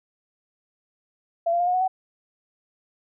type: tone with pitch steps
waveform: sine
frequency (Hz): 676 / 691 / 706.3 / 722 / 738 / 754.4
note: E5 / F5 / F5 / F#5 / F#5 / F#5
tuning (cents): +43 / -19 / +19 / -43 / -5 / +33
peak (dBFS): -19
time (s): 1.46-1.88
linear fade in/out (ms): 10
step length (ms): 70
effects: none